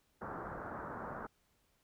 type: low-pass noise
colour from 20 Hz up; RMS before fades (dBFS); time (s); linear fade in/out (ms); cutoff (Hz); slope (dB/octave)
white; -44; 0.21-1.27; 10; 1500; 48
effects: pink hiss -75 dBFS RMS until 1.83 s